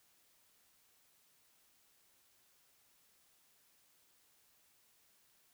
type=silence; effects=white hiss -71 dBFS RMS until 5.53 s